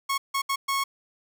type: tone bursts at uneven times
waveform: sawtooth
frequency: 1098 Hz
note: C#6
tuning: 17 cents flat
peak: -20 dBFS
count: 4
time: 0.09-0.18 / 0.34-0.42 / 0.49-0.56 / 0.68-0.84 s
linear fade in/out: 10 ms
effects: 10-bit